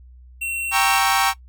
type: tone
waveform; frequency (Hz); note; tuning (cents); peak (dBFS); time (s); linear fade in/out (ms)
square; 2723; F7; -44; -24; 0.41-0.99; 10
type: chord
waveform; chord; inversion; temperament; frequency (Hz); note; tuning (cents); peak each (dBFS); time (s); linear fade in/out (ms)
sawtooth; G diminished seventh; none; equal; 784 / 932.3 / 1108.7 / 1318.5; G5 / Bb5 / Db6 / Fb6; 0 / 0 / 0 / 0; -16 / -19 / -18 / -21; 0.71-1.34; 50
effects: noise-tail reverb RT60 0.1 s tail -19 dB re dry + added 62 Hz sine -42 dBFS peak until 1.48 s